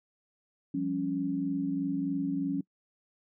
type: tone cluster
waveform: sine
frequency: 172.9 / 196.1 / 277.5 Hz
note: F3 / G3 / C#4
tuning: -17 / +1 / +2 cents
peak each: -36 / -37 / -29 dBFS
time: 0.74-2.61 s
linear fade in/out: 5 ms
effects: noise-tail reverb RT60 0.1 s tail -23 dB re dry